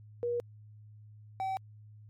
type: tone pair in turn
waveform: sine / triangle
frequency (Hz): 478.8 / 766.2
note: A#4 / G5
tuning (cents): +46 / -40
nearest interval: minor sixth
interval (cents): 814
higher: second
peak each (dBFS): -29 / -29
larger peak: neither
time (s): 0.23-0.4 / 1.4-1.57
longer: neither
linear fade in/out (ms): 0
effects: added 106 Hz sine -50 dBFS peak until 2.09 s + MP3 64 kbps